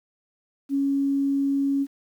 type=tone; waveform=sine; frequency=277.2 Hz; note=C#4; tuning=in tune; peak=-20 dBFS; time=0.69-1.87 s; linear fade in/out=50 ms; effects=9-bit